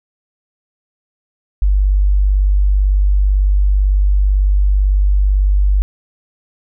sine tone, 49 Hz, G1, in tune, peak -9 dBFS, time 1.62-5.82 s, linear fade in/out 0 ms, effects none

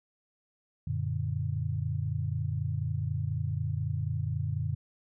sine chord, Gb augmented, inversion none, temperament equal, 92.5 / 116.54 / 146.83 Hz, Gb2 / Bb2 / D3, 0 / 0 / 0 cents, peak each -33 dBFS, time 0.87-4.75 s, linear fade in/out 5 ms, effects none

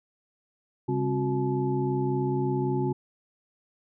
sine tone cluster, 136.5 / 200.2 / 265.6 / 362.7 / 861 Hz, C#3 / G3 / C4 / F#4 / A5, -26 / +37 / +26 / -34 / -38 cents, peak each -28 / -36 / -31 / -28 / -35 dBFS, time 0.88-2.93 s, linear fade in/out 10 ms, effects none

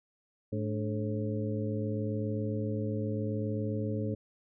harmonic tone with a mistuned harmonic, 107.5 Hz, A2, 40 cents flat, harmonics 1 / 2 / 3 / 4 / 5, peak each -33 / -36 / -38 / -39 / -40 dBFS, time 0.52-4.15 s, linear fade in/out 10 ms, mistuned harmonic 3, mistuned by -150 cents, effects none

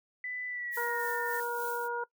sine tone with pitch glide, 1994 to 1818 Hz, B6 to A#6, +16 to -44 cents, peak -35 dBFS, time 0.24-1.4 s, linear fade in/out 2 ms, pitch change -160 cents, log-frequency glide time 0.47-1.12 s
violet noise with tremolo, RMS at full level -42 dBFS, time 0.71-1.89 s, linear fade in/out 50 ms, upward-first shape sine, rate 3.4 Hz, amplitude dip 50%
harmonic tone, 476.5 Hz, A#4, 38 cents sharp, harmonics 1 / 2 / 3, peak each -36 / -34 / -36 dBFS, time 0.77-2.04 s, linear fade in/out 5 ms
effects noise-tail reverb RT60 0.1 s tail -21 dB re dry

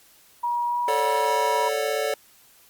sine tone with pitch glide, 957 to 965.9 Hz, A#5 to B5, +45 to -39 cents, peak -22 dBFS, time 0.43-1.69 s, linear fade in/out 10 ms, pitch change +16 cents, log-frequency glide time 0.68-0.78 s
square chord, D major seventh, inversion second, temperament just, 440.5 / 550.6 / 587.3 / 734.2 Hz, A4 / C#5 / D5 / F#5, +2 / -12 / 0 / -14 cents, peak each -28 / -30 / -29 / -33 dBFS, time 0.88-2.14 s, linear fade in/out 2 ms
effects white hiss -55 dBFS RMS until 2.69 s + Opus 48 kbps

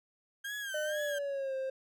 35% pulse tone with vibrato, 1598 Hz, G6, 33 cents sharp, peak -35 dBFS, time 0.44-1.19 s, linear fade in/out 10 ms, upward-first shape sine, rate 2.1 Hz, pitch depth 95 cents each way
triangle tone with pitch glide, 608 to 529.3 Hz, D#5 to C5, -40 to +20 cents, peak -31 dBFS, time 0.74-1.7 s, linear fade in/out 5 ms, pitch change -240 cents, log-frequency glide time 0.9-1.55 s
effects none

